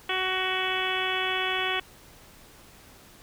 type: harmonic tone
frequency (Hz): 373.7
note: F#4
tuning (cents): +17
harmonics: 1 / 2 / 3 / 4 / 5 / 6 / 7 / 8 / 9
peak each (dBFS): -34 / -34 / -34 / -34 / -34 / -34 / -34 / -34 / -34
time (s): 0.09-1.8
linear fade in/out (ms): 5
effects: pink hiss -52 dBFS RMS until 3.22 s